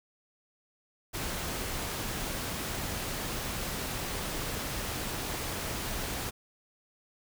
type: noise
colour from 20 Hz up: pink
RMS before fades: -35 dBFS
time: 1.13-6.31 s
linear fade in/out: 20 ms
effects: none